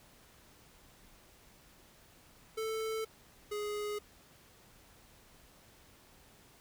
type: tone pair in turn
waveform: square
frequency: 441.5 / 416.7 Hz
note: A4 / G#4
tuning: +6 / +6 cents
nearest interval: minor second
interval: 100 cents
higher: first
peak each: -35 / -36 dBFS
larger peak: first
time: 2.57-3.05 / 3.51-3.99 s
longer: neither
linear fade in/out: 10 ms
effects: pink hiss -61 dBFS RMS until 6.6 s